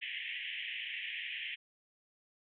white band-pass noise, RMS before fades -41 dBFS, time 0.01-1.56 s, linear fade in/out 20 ms, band 1800 to 3200 Hz, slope 96 dB/octave, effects none

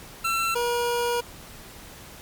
25% pulse tone pair in turn, 1346 / 478.6 Hz, E6 / A#4, +36 / +46 cents, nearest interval octave + tritone, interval 1790 cents, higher first, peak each -19 dBFS, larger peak neither, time 0.24-0.55 / 0.55-1.21 s, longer second, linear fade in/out 10 ms, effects pink hiss -44 dBFS RMS until 2.21 s + MP3 96 kbps

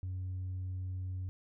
triangle tone with tanh clipping, 92.5 Hz, F#2, in tune, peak -36 dBFS, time 0.03-1.29 s, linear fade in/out 0 ms, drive 6 dB, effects none

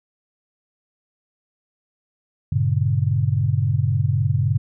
sine chord, G diminished, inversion none, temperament just, 98 / 117.6 / 141.12 Hz, G2 / Bb2 / Db3, 0 / +16 / +31 cents, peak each -21 dBFS, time 2.52-4.58 s, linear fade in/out 5 ms, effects none

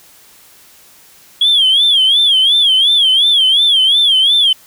sine tone with vibrato, 3293 Hz, G#7, 15 cents flat, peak -6 dBFS, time 1.41-4.53 s, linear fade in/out 5 ms, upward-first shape sine, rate 2.8 Hz, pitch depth 140 cents each way, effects tanh soft clip ceiling -4 dBFS + white hiss -44 dBFS RMS until 4.66 s

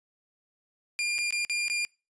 sawtooth tone with dropouts, 2404 Hz, D7, 40 cents sharp, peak -23 dBFS, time 0.99-1.85 s, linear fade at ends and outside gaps 0 ms, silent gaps 1.182-1.187 / 1.307-1.325 / 1.449-1.497 / 1.682-1.699 s, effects noise-tail reverb RT60 0.3 s tail -26 dB re dry + resampled to 22050 Hz

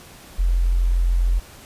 sine tone, 43.65 Hz, F1, in tune, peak -15 dBFS, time 0.38-1.4 s, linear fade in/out 20 ms, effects pink hiss -44 dBFS RMS until 1.65 s + resampled to 32000 Hz

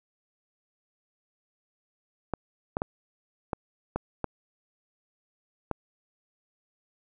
clicks, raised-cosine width 1 ms, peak -14 dBFS, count 7, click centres 2.337 / 2.769 / 2.819 / 3.532 / 3.96 / 4.243 / 5.713 s, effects none

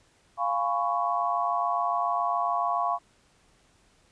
sine chord, C# dominant seventh, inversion first, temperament equal with one note detuned, 698.5 / 830.6 / 1001.6 / 1108.7 Hz, E#5 / G#5 / B5 / C#6, 0 / 0 / +24 / 0 cents, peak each -28 / -33 / -31 / -28 dBFS, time 0.37-2.99 s, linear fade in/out 50 ms, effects pink hiss -63 dBFS RMS until 4.11 s + resampled to 22050 Hz

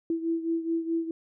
sine beating tone pair, 329.4 / 334.1 Hz, E4 / E4, -1 / +23 cents, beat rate 4.7 Hz, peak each -27 / -32 dBFS, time 0.1-1.11 s, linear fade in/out 2 ms, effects none

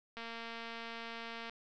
click train, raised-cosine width 0.3 ms, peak -29 dBFS, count 306, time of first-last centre 0.17-1.496 s, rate 230 Hz, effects resampled to 16000 Hz + 10-bit

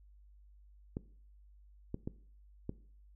clicks, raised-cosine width 3 ms, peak -24 dBFS, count 4, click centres 0.969 / 1.944 / 2.075 / 2.694 s, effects noise-tail reverb RT60 0.5 s tail -19 dB re dry + added 50 Hz sine -57 dBFS peak until 3.15 s

